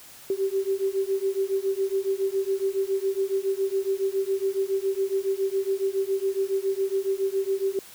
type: beating tone pair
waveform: sine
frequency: 384.6 / 391.8 Hz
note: G4 / G4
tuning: -33 / -1 cents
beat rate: 7.2 Hz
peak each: -26 dBFS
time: 0.3-7.79 s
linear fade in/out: 2 ms
effects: white hiss -47 dBFS RMS until 7.94 s